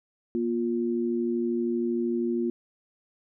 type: tone pair together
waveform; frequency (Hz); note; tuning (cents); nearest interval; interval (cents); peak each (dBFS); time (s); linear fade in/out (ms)
sine; 238.3 / 351.1; A#3 / F4; +38 / +9; perfect fifth; 671; -27 / -27; 0.35-2.5; 0
effects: none